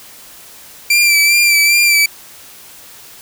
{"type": "tone with vibrato", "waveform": "sawtooth", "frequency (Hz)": 2349, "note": "D7", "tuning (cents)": 0, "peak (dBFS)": -5, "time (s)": [0.9, 2.06], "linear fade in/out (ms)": 5, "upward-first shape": "sine", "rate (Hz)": 2.5, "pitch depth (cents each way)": 36, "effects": ["white hiss -38 dBFS RMS until 3.21 s"]}